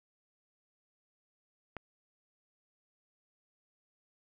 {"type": "click", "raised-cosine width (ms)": 0.5, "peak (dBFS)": -25, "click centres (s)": 1.767, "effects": []}